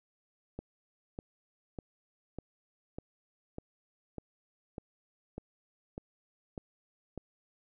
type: click train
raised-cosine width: 2 ms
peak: -26 dBFS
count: 12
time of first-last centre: 0.59-7.177 s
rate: 1.67 Hz
effects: none